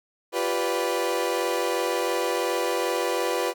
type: chord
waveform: 30% pulse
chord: G dominant seventh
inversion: third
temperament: equal with one note detuned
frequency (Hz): 349.2 / 392 / 493.9 / 580.2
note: F4 / G4 / B4 / D5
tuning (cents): 0 / 0 / 0 / -21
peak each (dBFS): -27 / -28 / -24 / -29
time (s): 0.32-3.54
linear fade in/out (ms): 50
effects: none